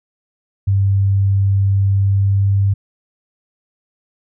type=tone with pitch glide; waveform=sine; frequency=98.3 to 98.98 Hz; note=G2 to G2; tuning=+5 to +17 cents; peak=-11 dBFS; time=0.67-2.74 s; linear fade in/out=10 ms; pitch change=+12 cents; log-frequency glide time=1.89-2.5 s; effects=none